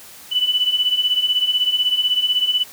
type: beating tone pair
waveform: sine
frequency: 2972 / 2988 Hz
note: F#7 / F#7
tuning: +7 / +16 cents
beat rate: 16 Hz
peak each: -21 / -17 dBFS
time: 0.31-2.64 s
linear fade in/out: 20 ms
effects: white hiss -41 dBFS RMS until 2.72 s + high-pass 60 Hz 12 dB/octave